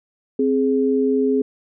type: tone pair together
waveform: sine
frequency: 262.8 / 418.3 Hz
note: C4 / G#4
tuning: +8 / +12 cents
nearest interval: minor sixth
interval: 804 cents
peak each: -18 dBFS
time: 0.39-1.42 s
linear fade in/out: 5 ms
effects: none